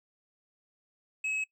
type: tone with hard clipping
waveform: sine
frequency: 2569 Hz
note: E7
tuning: 45 cents flat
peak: -31 dBFS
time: 1.24-1.44 s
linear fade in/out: 5 ms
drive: 4 dB
effects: noise-tail reverb RT60 0.1 s tail -22 dB re dry